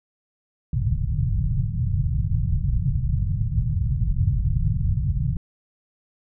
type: low-pass noise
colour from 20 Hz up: white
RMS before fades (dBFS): -22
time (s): 0.73-5.37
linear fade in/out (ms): 2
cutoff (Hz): 150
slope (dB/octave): 48
effects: none